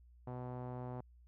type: tone with low-pass filter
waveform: sawtooth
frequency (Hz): 124.8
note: B2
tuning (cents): +19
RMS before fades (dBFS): -44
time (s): 0.27-1.01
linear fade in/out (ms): 5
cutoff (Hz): 860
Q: 1.9
effects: added 60 Hz sine -59 dBFS peak until 1.27 s